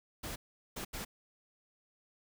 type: noise bursts at uneven times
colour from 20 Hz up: pink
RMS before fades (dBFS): -41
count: 3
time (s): 0.23-0.36 / 0.76-0.85 / 0.93-1.05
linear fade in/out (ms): 10
effects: none